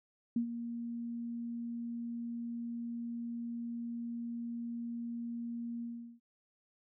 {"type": "tone with ADSR envelope", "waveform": "sine", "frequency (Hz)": 235, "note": "A#3", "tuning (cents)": 14, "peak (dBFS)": -27, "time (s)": [0.36, 6.2], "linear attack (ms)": 4, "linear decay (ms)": 95, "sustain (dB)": -10, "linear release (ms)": 380, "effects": []}